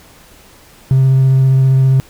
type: tone with vibrato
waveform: triangle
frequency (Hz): 132.7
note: C3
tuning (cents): +25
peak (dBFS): -4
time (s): 0.91-2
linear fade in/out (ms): 0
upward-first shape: square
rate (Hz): 15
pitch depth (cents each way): 9
effects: tanh soft clip ceiling -2 dBFS + pink hiss -43 dBFS RMS until 2.09 s